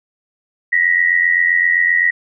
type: tone pair together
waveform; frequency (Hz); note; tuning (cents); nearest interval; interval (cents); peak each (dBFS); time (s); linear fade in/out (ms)
sine; 1877 / 1964.7; A#6 / B6; +11 / -10; minor second; 79; -14; 0.72-2.11; 10
effects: none